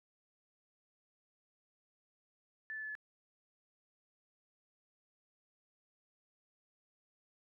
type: tone with pitch steps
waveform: sine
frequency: 1753 / 1741.9 / 1730.9 / 1719.9 Hz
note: A6 / A6 / A6 / A6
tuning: -7 / -18 / -29 / -40 cents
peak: -40 dBFS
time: 2.7-2.952 s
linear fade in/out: 0 ms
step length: 63 ms
effects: none